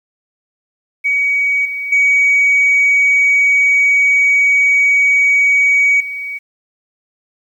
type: tone with level steps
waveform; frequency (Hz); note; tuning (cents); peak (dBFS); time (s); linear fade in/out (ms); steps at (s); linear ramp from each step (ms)
sine; 2259; C#7; +32; -11 / -19 / -7 / -21; 1.04-6.39; 20; 1.65 / 1.92 / 6; 5
effects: tanh soft clip ceiling -5 dBFS + 8-bit